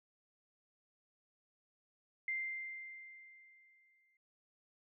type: tone with exponential decay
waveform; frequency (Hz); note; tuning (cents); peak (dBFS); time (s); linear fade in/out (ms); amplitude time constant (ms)
sine; 2092; C7; -1; -34; 2.28-4.17; 2; 410
effects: none